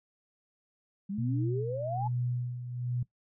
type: exponential sweep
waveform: sine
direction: up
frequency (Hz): 189 to 880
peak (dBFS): -32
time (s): 1.09-2.08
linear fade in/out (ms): 10
type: tone with tremolo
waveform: sine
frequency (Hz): 122.9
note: B2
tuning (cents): -8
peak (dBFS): -28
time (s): 1.18-3.03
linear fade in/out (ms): 5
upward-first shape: sine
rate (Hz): 1.2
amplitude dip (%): 65
effects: noise-tail reverb RT60 0.1 s tail -18 dB re dry